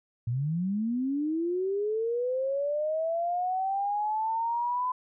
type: linear sweep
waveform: sine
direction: up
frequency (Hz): 112.1 to 1013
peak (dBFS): -26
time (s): 0.27-4.92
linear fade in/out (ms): 5
effects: none